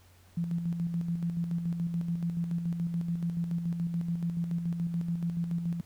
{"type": "tone with tremolo", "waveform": "sine", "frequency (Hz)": 170, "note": "F3", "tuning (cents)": -46, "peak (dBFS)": -27, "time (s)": [0.37, 5.81], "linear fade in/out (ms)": 5, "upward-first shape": "square", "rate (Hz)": 7, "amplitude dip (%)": 45, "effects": ["added 90 Hz sine -58 dBFS peak until 5.85 s", "pink hiss -62 dBFS RMS until 5.85 s"]}